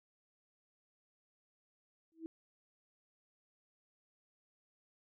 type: tone with exponential growth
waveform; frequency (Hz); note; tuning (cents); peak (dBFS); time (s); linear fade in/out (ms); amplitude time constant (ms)
sine; 325.1; E4; -24; -37; 2.12-2.26; 0; 29
effects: none